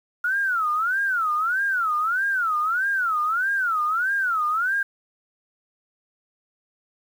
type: tone with vibrato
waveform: sine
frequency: 1400 Hz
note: F6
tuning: 4 cents sharp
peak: -20 dBFS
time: 0.24-4.83 s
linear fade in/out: 5 ms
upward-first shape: sine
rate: 1.6 Hz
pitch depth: 250 cents each way
effects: 8-bit